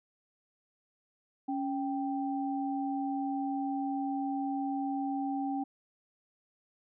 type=tone pair together; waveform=sine; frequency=277.2 / 784 Hz; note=C#4 / G5; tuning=0 / 0 cents; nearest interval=octave + tritone; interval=1800 cents; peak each=-32 / -35 dBFS; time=1.48-5.64 s; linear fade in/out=10 ms; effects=none